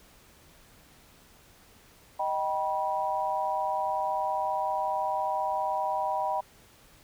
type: chord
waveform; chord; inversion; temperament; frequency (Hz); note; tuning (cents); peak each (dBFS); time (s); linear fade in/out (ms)
sine; Eb augmented; none; just; 622.3 / 777.8 / 972.3; Eb5 / G5 / B5; 0 / -14 / -27; -33 / -30 / -30; 2.19-6.41; 10
effects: pink hiss -57 dBFS RMS until 7.03 s